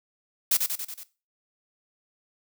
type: noise with echo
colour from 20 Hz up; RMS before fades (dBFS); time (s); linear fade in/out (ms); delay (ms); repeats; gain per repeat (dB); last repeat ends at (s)
blue; -21; 0.51-0.57; 5; 93; 5; -4; 1.035
effects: noise-tail reverb RT60 0.3 s tail -17 dB re dry